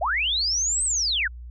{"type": "linear two-way sweep", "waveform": "sine", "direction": "up then down", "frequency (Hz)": [571, 8370, 1375], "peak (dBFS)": -21, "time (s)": [0.01, 1.28], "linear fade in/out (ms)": 10, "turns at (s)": 0.84, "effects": ["added 60 Hz sine -36 dBFS peak until 1.5 s"]}